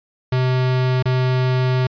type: tone with dropouts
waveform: square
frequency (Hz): 128.1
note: C3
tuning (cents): -36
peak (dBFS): -16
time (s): 0.32-1.87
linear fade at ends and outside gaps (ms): 5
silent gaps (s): 1.026-1.055
effects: resampled to 11025 Hz